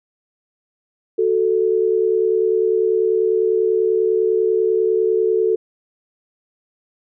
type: tone pair together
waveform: sine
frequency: 370.5 / 440.6 Hz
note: F#4 / A4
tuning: +2 / +2 cents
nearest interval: minor third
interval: 300 cents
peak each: -18 / -16 dBFS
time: 1.18-5.56 s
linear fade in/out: 10 ms
effects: none